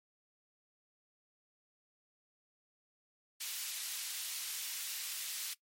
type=high-pass noise; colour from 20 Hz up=pink; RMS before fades=-41 dBFS; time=3.4-5.54 s; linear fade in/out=10 ms; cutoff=3100 Hz; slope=12 dB/octave; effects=noise-tail reverb RT60 0.1 s tail -19 dB re dry + MP3 64 kbps